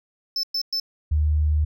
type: tone bursts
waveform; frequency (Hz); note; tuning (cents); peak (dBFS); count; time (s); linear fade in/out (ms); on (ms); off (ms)
triangle; 5274; E8; 0; -21; 3; 0.36-0.799; 2; 73; 110
type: tone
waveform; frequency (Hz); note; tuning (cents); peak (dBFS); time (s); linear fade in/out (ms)
sine; 75.9; D#2; -42; -17; 1.11-1.65; 10
effects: none